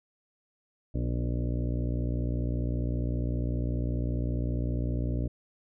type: harmonic tone with a mistuned harmonic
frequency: 60 Hz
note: B1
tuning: 49 cents flat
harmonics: 1 / 2 / 3 / 4 / 5 / 6 / 7 / 8 / 9 / 10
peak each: -30 / -31 / -40 / -38 / -38 / -45 / -47 / -47 / -48 / -46 dBFS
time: 0.94-5.28 s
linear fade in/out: 10 ms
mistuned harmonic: 5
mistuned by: -30 cents
effects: none